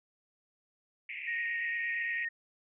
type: band-pass noise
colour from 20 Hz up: white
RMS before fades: -41 dBFS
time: 1.09-2.25 s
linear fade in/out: 2 ms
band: 2000 to 2600 Hz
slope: 96 dB/octave
type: tone with vibrato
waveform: sine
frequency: 1864.7 Hz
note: A#6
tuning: in tune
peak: -32 dBFS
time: 1.27-2.29 s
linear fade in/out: 10 ms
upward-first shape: triangle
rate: 8.8 Hz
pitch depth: 15 cents each way
effects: none